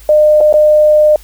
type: tone with dropouts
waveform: sine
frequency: 606 Hz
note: D#5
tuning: 46 cents flat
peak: -4 dBFS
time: 0.09-1.16 s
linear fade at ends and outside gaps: 2 ms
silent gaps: 0.406-0.41 / 0.527-0.539 s
effects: added 50 Hz sine -35 dBFS peak until 1.23 s + white hiss -42 dBFS RMS until 1.23 s